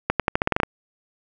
accelerating click train, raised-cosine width 0.5 ms, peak -3 dBFS, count 10, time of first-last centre 0.1-0.633 s, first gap 97 ms, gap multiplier 0.87, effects none

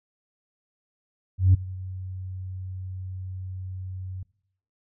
sine tone with ADSR envelope, 93.2 Hz, F#2, 13 cents sharp, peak -10 dBFS, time 1.38-4.23 s, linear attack 160 ms, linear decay 12 ms, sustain -22 dB, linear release 4 ms, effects noise-tail reverb RT60 0.7 s tail -23 dB re dry + tanh soft clip ceiling -10 dBFS

